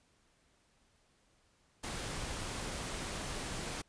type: noise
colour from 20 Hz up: pink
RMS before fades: -40 dBFS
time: 1.83-3.82 s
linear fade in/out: 10 ms
effects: pink hiss -71 dBFS RMS until 3.88 s + resampled to 22050 Hz